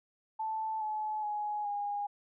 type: tone with pitch steps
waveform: sine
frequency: 878 / 857.5 / 837.4 / 817.8 Hz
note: A5 / A5 / G#5 / G#5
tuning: -4 / -45 / +14 / -27 cents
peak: -32 dBFS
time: 0.39-2.07 s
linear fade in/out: 10 ms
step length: 420 ms
effects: none